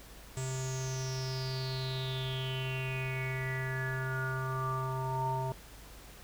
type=tone with low-pass filter sweep; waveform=square; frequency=130.81 Hz; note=C3; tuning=in tune; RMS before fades=-35 dBFS; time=0.37-5.52 s; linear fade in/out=0 ms; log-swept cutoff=7800 to 820 Hz; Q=9.9; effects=added 50 Hz sine -53 dBFS peak until 6.23 s + pink hiss -53 dBFS RMS until 6.23 s